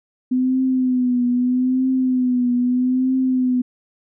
sine tone with vibrato, 252.6 Hz, B3, 39 cents sharp, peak -15 dBFS, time 0.31-3.62 s, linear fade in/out 10 ms, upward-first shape triangle, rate 0.79 Hz, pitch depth 62 cents each way, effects none

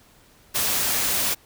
white noise, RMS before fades -23 dBFS, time 0.54-1.35 s, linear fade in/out 20 ms, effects pink hiss -55 dBFS RMS until 1.45 s

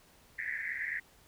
white band-pass noise, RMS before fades -37 dBFS, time 0.38-1 s, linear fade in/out 10 ms, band 1700 to 2100 Hz, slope 96 dB/octave, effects pink hiss -62 dBFS RMS until 1.27 s

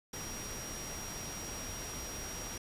sine tone in noise, 5700 Hz, F8, 34 cents sharp, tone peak -44 dBFS, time 0.13-2.58 s, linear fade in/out 5 ms, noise pink, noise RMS -43 dBFS, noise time 0.13-2.58 s, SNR -4 dB, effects resampled to 32000 Hz

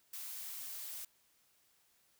blue noise with high-pass filter sweep, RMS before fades -45 dBFS, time 0.13-1.05 s, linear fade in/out 5 ms, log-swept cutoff 670 to 340 Hz, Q 0.98, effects white hiss -72 dBFS RMS until 2.19 s

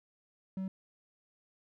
triangle tone, 190 Hz, F#3, 46 cents sharp, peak -32 dBFS, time 0.57-0.68 s, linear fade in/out 2 ms, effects none

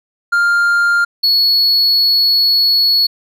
triangle tone pair in turn, 1400 / 4380 Hz, F6 / C#8, +4 / -22 cents, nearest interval octave + minor sixth, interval 1974 cents, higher second, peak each -8 dBFS, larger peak neither, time 0.32-1.05 / 1.23-3.07 s, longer second, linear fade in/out 10 ms, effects none

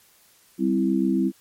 sine chord, C major, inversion second, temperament equal, 196 / 261.6 / 329.6 Hz, G3 / C4 / E4, 0 / 0 / 0 cents, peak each -23 dBFS, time 0.58-1.32 s, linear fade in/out 50 ms, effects white hiss -57 dBFS RMS until 1.4 s + MP3 64 kbps

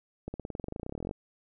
accelerating click train, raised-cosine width 2 ms, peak -23 dBFS, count 24, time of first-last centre 0.28-1.111 s, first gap 60 ms, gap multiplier 0.95, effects none

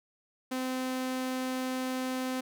sawtooth tone, 257.6 Hz, C4, 27 cents flat, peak -27 dBFS, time 0.51-2.41 s, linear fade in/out 10 ms, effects none

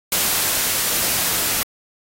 white noise with level ramp, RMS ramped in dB -18 to -21 dBFS, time 0.12-1.63 s, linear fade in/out 2 ms, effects AAC 48 kbps

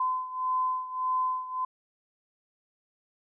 sine beating tone pair, 1022 / 1023.7 Hz, C6 / C6, -41 / -38 cents, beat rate 1.7 Hz, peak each -28 / -32 dBFS, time 0-1.65 s, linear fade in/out 5 ms, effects none

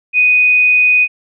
sine tone, 2489 Hz, D#7, in tune, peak -7 dBFS, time 0.13-1.08 s, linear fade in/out 50 ms, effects none

